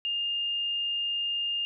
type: tone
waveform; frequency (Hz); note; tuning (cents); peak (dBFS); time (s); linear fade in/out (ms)
sine; 2818; F7; +15; -27; 0.05-1.65; 0
effects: none